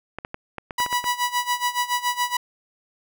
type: clicks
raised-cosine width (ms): 0.5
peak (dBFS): -16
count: 9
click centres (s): 0.186 / 0.249 / 0.344 / 0.583 / 0.708 / 0.802 / 0.863 / 0.928 / 1.042
type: tone with tremolo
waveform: sawtooth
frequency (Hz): 979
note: B5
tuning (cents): -15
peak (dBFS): -15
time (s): 0.78-2.37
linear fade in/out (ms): 5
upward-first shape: sine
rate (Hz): 7.1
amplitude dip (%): 85
effects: none